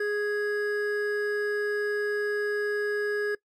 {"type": "tone pair together", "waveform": "triangle", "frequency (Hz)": [415.3, 1661.2], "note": ["G#4", "G#6"], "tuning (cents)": [0, 0], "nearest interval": "2 octaves", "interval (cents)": 2400, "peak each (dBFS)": [-25, -29], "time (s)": [0, 3.35], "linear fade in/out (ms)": 5, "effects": ["noise-tail reverb RT60 0.1 s tail -22 dB re dry", "Opus 48 kbps"]}